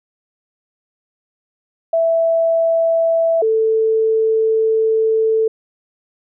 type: tone pair in turn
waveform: sine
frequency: 660 / 442.7 Hz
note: E5 / A4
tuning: +2 / +11 cents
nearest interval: perfect fifth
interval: 691 cents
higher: first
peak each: -12 dBFS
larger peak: neither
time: 1.93-3.42 / 3.42-5.48 s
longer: second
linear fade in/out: 5 ms
effects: none